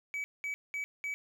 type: tone bursts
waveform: triangle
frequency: 2283 Hz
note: D7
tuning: 50 cents flat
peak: -32 dBFS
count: 4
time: 0.14-1.14 s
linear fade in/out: 0 ms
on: 100 ms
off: 200 ms
effects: none